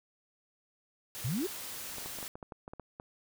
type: noise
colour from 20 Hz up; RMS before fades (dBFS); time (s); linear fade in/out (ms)
white; -42; 1.15-2.28; 0
type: exponential sweep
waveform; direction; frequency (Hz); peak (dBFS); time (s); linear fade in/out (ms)
sine; up; 103.83 to 415.3; -30; 1.24-1.47; 10
type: clicks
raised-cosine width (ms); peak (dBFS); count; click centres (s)
1; -29; 11; 1.983 / 2.06 / 2.187 / 2.228 / 2.355 / 2.428 / 2.522 / 2.679 / 2.735 / 2.797 / 2.999
effects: none